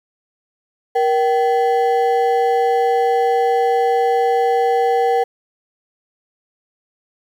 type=ring-modulated tone; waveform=triangle; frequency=622.3 Hz; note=D#5; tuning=in tune; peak=-8 dBFS; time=0.95-5.24 s; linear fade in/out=10 ms; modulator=150 Hz; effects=8-bit